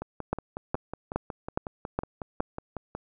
two click trains, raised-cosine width 1 ms, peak -20 / -12 dBFS, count 17 / 6, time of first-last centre 0.02-2.95 / 0.33-2.405 s, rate 5.46 / 2.41 Hz, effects none

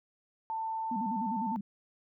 sine tone, 891 Hz, A5, 22 cents sharp, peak -32 dBFS, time 0.5-1.56 s, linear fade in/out 0 ms
sine tone with vibrato, 220 Hz, A3, in tune, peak -33 dBFS, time 0.91-1.61 s, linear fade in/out 5 ms, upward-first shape square, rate 9.9 Hz, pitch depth 160 cents each way
effects none

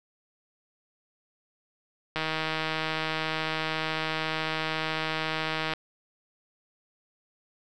click train, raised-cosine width 0.3 ms, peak -13 dBFS, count 566, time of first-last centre 2.16-5.736 s, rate 158 Hz, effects none

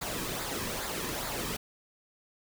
pink noise with flanger, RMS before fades -35 dBFS, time 0.01-1.57 s, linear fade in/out 10 ms, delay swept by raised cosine 0.34 to 1.44 ms, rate 2.4 Hz, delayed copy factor -0.55, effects none

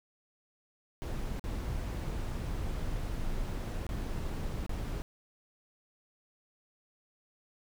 brown noise with dropouts, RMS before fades -35 dBFS, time 1.02-5.02 s, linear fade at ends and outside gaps 0 ms, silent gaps 1.395-1.44 / 3.866-3.891 / 4.664-4.694 s, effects none

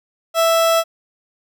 30% pulse tone, 660 Hz, E5, 2 cents sharp, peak -10 dBFS, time 0.34-0.84 s, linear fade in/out 50 ms, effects none

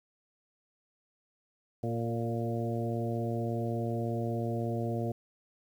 harmonic tone with a mistuned harmonic, 116.54 Hz, A#2, in tune, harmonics 1 / 2 / 3 / 4 / 5 / 6, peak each -33 / -36 / -38 / -39 / -40 / -41 dBFS, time 1.83-5.12 s, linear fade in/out 5 ms, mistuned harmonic 4, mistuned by -20 cents, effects 10-bit

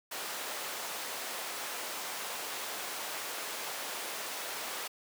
pink high-pass noise, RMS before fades -39 dBFS, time 0.11-4.88 s, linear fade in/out 10 ms, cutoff 570 Hz, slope 12 dB/octave, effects none

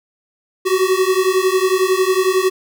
square beating tone pair, 370 / 381 Hz, F#4 / G4, 0 / -49 cents, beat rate 11 Hz, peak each -17 / -17 dBFS, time 0.65-2.5 s, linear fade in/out 20 ms, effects none

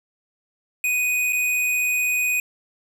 square tone with dropouts, 2489 Hz, D#7, in tune, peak -20 dBFS, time 0.84-2.4 s, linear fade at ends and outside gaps 2 ms, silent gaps 1.325-1.33 s, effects none

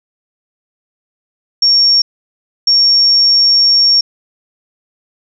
sine tone bursts at uneven times, 5520 Hz, F8, 21 cents flat, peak -6 dBFS, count 2, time 1.62-2.02 / 2.67-4.01 s, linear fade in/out 5 ms, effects none

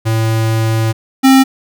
square tone pair in turn, 111.9 / 266.1 Hz, A2 / C4, +30 / +29 cents, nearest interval octave + minor third, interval 1499 cents, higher second, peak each -12 / -5 dBFS, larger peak second, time 0.05-0.93 / 1.23-1.44 s, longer first, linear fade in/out 20 ms, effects none

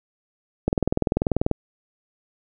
click train, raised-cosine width 2 ms, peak -6 dBFS, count 18, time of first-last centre 0.68-1.513 s, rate 20.4 Hz, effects none

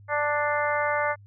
harmonic tone with a mistuned harmonic, 294.2 Hz, D4, 3 cents sharp, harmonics 2 / 3 / 4 / 5 / 6 / 7, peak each -27 / -29 / -30 / -31 / -32 / -32 dBFS, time 0.08-1.16 s, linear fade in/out 50 ms, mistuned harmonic 7, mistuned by +20 cents, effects added 101 Hz sine -47 dBFS peak until 1.26 s

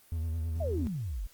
triangle tone with vibrato, 81.1 Hz, E2, 28 cents flat, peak -28 dBFS, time 0.12-0.87 s, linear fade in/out 0 ms, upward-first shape sine, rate 9.2 Hz, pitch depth 53 cents each way
sine exponential sweep, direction down, 704 to 38.89 Hz, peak -32 dBFS, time 0.6-1.27 s, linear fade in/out 10 ms
effects white hiss -60 dBFS RMS until 1.33 s + Opus 32 kbps

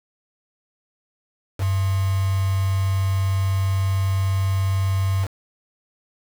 sine tone with quantisation, 96.2 Hz, G2, 32 cents flat, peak -18 dBFS, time 1.58-5.28 s, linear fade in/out 50 ms, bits 5, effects none

